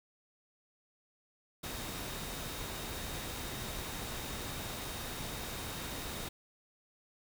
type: tone in noise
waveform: sine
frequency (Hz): 3729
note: A#7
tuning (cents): 0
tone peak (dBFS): -51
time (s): 1.63-6.29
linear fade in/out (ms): 10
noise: pink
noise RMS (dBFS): -41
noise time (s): 1.63-6.29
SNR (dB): -13
effects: none